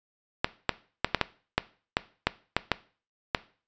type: clicks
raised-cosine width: 0.3 ms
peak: -5 dBFS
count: 11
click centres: 0.445 / 0.693 / 1.046 / 1.147 / 1.213 / 1.58 / 1.969 / 2.27 / 2.566 / 2.717 / 3.348 s
effects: noise-tail reverb RT60 0.4 s tail -18 dB re dry + resampled to 16000 Hz